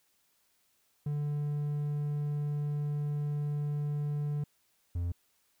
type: tone pair in turn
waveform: triangle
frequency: 146.83 / 86.7 Hz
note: D3 / F2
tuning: 0 / -12 cents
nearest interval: major sixth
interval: 912 cents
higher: first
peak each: -28 dBFS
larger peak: neither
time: 1.06-4.44 / 4.95-5.12 s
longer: first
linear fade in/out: 5 ms
effects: white hiss -72 dBFS RMS until 5.6 s